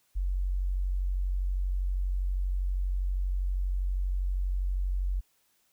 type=tone; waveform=sine; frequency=46.25 Hz; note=F#1; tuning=in tune; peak=-26 dBFS; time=0.15-5.21 s; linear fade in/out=20 ms; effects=white hiss -70 dBFS RMS until 5.72 s